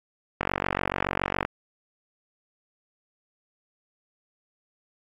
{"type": "click train", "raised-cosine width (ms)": 0.5, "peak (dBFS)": -9, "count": 50, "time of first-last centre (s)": [0.41, 1.45], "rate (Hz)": 47.1, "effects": ["AAC 48 kbps"]}